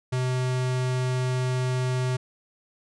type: tone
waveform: square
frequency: 127.5 Hz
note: C3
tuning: 44 cents flat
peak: -24 dBFS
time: 0.12-2.17 s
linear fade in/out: 10 ms
effects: resampled to 22050 Hz